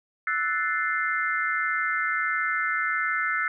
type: chord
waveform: sine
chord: F# half-diminished seventh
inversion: third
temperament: equal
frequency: 1318.5 / 1480 / 1760 / 2093 Hz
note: E6 / F#6 / A6 / C7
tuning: 0 / 0 / 0 / 0 cents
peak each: -29 dBFS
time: 0.27-3.48 s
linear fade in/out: 2 ms
effects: none